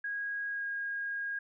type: tone with pitch glide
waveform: sine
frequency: 1644 to 1630.8 Hz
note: G#6 to G#6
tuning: -18 to -32 cents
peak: -33 dBFS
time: 0.04-1.39 s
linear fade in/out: 5 ms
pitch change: -14 cents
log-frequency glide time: 0.5-0.65 s
effects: none